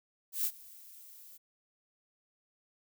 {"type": "noise with ADSR envelope", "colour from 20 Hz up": "violet", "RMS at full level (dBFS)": -30, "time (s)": [0.32, 1.38], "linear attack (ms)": 130, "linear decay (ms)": 59, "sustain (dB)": -23, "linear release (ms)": 18, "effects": []}